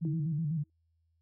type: tone with vibrato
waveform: sine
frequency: 155.56 Hz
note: D#3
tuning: in tune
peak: -29 dBFS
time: 0.01-0.64 s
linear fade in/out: 20 ms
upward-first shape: square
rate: 8 Hz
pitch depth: 100 cents each way
type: tone with exponential decay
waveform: sine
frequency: 321.1 Hz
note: E4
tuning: 45 cents flat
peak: -35 dBFS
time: 0.05-0.7 s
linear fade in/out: 1 ms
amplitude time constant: 140 ms
effects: added 82 Hz sine -70 dBFS peak until 1.21 s